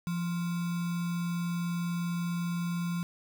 sine tone with sample-and-hold, 172.7 Hz, F3, 19 cents flat, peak -29 dBFS, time 0.07-3.03 s, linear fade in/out 0 ms, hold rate 1225 Hz, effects none

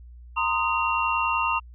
sine tone cluster, 926 / 1036 / 1242 / 2749 Hz, A#5 / C6 / D#6 / F7, -12 / -17 / -3 / -28 cents, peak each -27 dBFS, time 0.36-1.6 s, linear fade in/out 20 ms, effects added 60 Hz sine -42 dBFS peak until 1.74 s

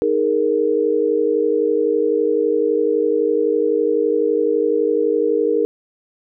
sine chord, D# suspended fourth, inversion none, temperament just, 311.1 / 414.8 / 466.7 Hz, D#4 / G#4 / A#4, 0 / -2 / +2 cents, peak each -22 / -19 / -17 dBFS, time 0.02-5.65 s, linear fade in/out 0 ms, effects none

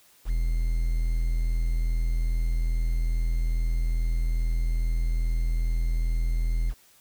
triangle tone with quantisation, 41.2 Hz, E1, in tune, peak -20 dBFS, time 0.25-6.74 s, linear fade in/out 50 ms, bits 8, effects white hiss -58 dBFS RMS until 7 s

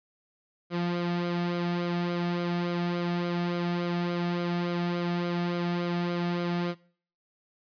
sawtooth tone with flanger, 174.2 Hz, F3, 4 cents flat, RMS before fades -29 dBFS, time 0.7-6.75 s, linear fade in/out 50 ms, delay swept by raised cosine 1.1 to 2.07 ms, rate 3.5 Hz, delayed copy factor -0.55, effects noise-tail reverb RT60 0.5 s tail -22 dB re dry + resampled to 11025 Hz

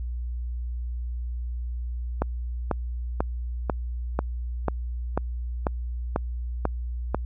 click train, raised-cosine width 1 ms, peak -9 dBFS, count 11, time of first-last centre 2.22-7.146 s, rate 2.03 Hz, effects added 60 Hz sine -28 dBFS peak until 7.25 s

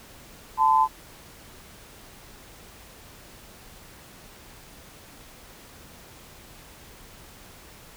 sine tone pair together, 880 / 1020.3 Hz, A5 / C6, 0 / -44 cents, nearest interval minor third, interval 256 cents, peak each -19 dBFS, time 0.57-0.88 s, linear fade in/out 50 ms, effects pink hiss -48 dBFS RMS until 7.96 s

